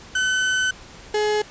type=tone pair in turn; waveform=35% pulse; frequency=1515 / 422.4 Hz; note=F#6 / G#4; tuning=+40 / +29 cents; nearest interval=octave + minor seventh; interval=2211 cents; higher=first; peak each=-17 dBFS; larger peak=neither; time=0.15-0.71 / 1.14-1.42 s; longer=first; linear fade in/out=5 ms; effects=pink hiss -43 dBFS RMS until 1.5 s + resampled to 16000 Hz